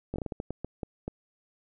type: slowing click train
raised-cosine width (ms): 2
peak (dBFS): -20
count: 11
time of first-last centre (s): 0.14-1.08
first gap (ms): 19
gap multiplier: 1.33
effects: none